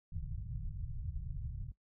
pink low-pass noise, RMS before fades -41 dBFS, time 0.12-1.72 s, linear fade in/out 5 ms, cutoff 150 Hz, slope 48 dB/octave, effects noise-tail reverb RT60 0.1 s tail -17 dB re dry

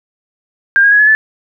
sine tone with pitch steps, 1600 / 1634.6 / 1669.9 / 1705.9 / 1742.8 Hz, G6 / G#6 / G#6 / G#6 / A6, +35 / -28 / +9 / +46 / -17 cents, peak -5 dBFS, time 0.76-1.15 s, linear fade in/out 0 ms, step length 78 ms, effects none

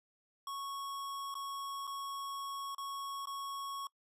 square tone with dropouts, 1105 Hz, C#6, 6 cents flat, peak -40 dBFS, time 0.47-3.87 s, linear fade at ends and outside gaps 2 ms, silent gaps 1.342-1.352 / 1.87-1.875 / 2.748-2.781 / 3.256-3.271 s, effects noise-tail reverb RT60 0.1 s tail -24 dB re dry + resampled to 32000 Hz

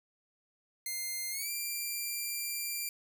5% pulse tone with pitch glide, 2100 to 2371 Hz, C7 to D7, +6 to +16 cents, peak -25 dBFS, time 0.86-2.89 s, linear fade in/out 2 ms, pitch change +210 cents, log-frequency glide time 1.31-1.5 s, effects none

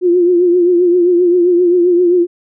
sine tone with vibrato, 353.3 Hz, F4, 20 cents sharp, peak -7 dBFS, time 0.01-2.27 s, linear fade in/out 50 ms, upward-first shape triangle, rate 7.6 Hz, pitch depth 67 cents each way, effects none

